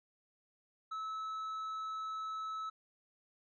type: tone with tanh clipping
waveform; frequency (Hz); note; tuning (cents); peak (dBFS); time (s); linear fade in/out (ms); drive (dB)
triangle; 1300; E6; -24; -39; 0.91-2.7; 10; 9
effects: none